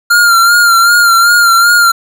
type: tone with vibrato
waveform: square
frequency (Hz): 1395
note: F6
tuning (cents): -2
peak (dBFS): -5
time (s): 0.1-1.92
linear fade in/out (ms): 10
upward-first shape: sine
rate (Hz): 2.6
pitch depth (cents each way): 43
effects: none